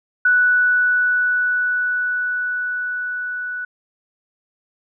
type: tone with level ramp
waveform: sine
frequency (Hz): 1480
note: F#6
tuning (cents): 0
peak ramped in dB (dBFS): -11 to -24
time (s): 0.25-3.65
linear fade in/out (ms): 5
effects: none